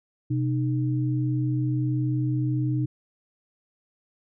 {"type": "tone pair together", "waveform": "sine", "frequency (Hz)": [127.25, 305.9], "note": ["C3", "D#4"], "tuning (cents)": [-48, -29], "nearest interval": "octave + minor third", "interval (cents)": 1519, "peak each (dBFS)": [-23, -28], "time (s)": [0.3, 2.86], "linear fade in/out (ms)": 10, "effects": []}